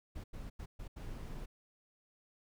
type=noise bursts at uneven times; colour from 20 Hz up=brown; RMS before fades=-44 dBFS; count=5; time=0.15-0.24 / 0.33-0.5 / 0.59-0.66 / 0.79-0.88 / 0.96-1.46 s; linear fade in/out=10 ms; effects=none